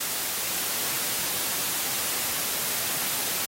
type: noise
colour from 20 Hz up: white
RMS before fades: -28 dBFS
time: 0-3.46 s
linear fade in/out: 10 ms
effects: high-pass 100 Hz 12 dB/octave + AAC 48 kbps